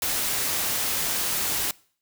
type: noise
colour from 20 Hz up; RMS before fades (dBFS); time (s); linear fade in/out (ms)
white; -26; 0.02-1.71; 2
effects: noise-tail reverb RT60 0.5 s tail -23 dB re dry